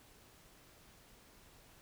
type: silence
effects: pink hiss -62 dBFS RMS until 1.81 s